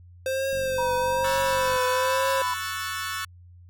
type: tone with vibrato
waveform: square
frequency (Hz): 523.3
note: C5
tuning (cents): 0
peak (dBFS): -25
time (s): 0.26-2.42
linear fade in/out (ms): 2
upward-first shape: triangle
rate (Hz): 1.1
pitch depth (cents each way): 59
type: click train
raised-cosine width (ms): 5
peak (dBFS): -30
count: 59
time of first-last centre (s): 0.53-1.761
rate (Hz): 47.1
type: tone with pitch glide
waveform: sine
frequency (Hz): 955 to 997.3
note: A#5 to B5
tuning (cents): +42 to +17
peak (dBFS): -25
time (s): 0.78-2.54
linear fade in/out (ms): 5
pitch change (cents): +75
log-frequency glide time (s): 1.27-1.74
type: chord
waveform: sawtooth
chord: F# minor seventh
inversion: second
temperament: equal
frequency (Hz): 1108.7 / 1318.5 / 1480 / 1760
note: C#6 / E6 / F#6 / A6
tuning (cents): 0 / 0 / 0 / 0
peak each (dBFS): -31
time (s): 1.24-3.25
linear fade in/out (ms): 5
effects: added 88 Hz sine -46 dBFS peak until 3.69 s